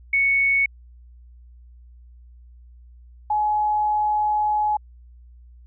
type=tone pair in turn; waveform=sine; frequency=2217 / 844.5 Hz; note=C#7 / G#5; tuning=0 / +29 cents; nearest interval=octave + perfect fourth; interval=1671 cents; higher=first; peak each=-16 / -18 dBFS; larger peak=first; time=0.13-0.66 / 3.3-4.77 s; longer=second; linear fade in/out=5 ms; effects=added 60 Hz sine -44 dBFS peak until 5.66 s